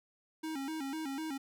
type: tone with vibrato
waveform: square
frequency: 293.7 Hz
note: D4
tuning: in tune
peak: -37 dBFS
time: 0.43-1.38 s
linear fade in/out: 10 ms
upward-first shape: square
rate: 4 Hz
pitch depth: 130 cents each way
effects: none